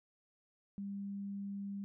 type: tone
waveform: sine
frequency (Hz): 199.4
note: G3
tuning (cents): +30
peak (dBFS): -39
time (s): 0.78-1.84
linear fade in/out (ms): 0
effects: none